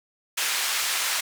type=band-pass noise; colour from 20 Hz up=pink; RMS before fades=-26 dBFS; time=0.37-1.21 s; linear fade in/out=10 ms; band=1500 to 13000 Hz; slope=12 dB/octave; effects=none